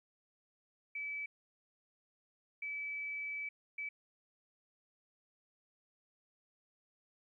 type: tone bursts at uneven times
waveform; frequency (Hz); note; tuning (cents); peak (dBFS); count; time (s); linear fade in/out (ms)
sine; 2300; D7; -37; -38; 3; 0.95-1.26 / 2.62-3.49 / 3.78-3.89; 5
effects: 13-bit